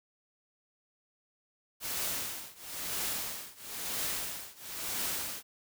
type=noise with tremolo; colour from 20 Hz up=white; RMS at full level=-33 dBFS; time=1.8-5.43 s; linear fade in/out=50 ms; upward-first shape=triangle; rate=1 Hz; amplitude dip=95%; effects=none